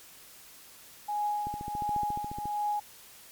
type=tone with tremolo; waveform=sine; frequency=832 Hz; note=G#5; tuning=3 cents sharp; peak=-26 dBFS; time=1.08-2.8 s; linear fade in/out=10 ms; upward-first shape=triangle; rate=1.4 Hz; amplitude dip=75%
type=click train; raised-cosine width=3 ms; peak=-27 dBFS; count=15; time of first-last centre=1.47-2.456 s; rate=14.2 Hz
effects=white hiss -52 dBFS RMS until 3.31 s + MP3 96 kbps